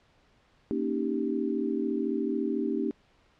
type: chord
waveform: sine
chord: Eb dominant seventh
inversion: second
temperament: equal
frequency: 233.1 / 277.2 / 311.1 / 392 Hz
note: Bb3 / Db4 / Eb4 / G4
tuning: 0 / 0 / 0 / 0 cents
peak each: -32 dBFS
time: 0.71-2.91 s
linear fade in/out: 0 ms
effects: pink hiss -64 dBFS RMS until 3.39 s + low-pass 4000 Hz 12 dB/octave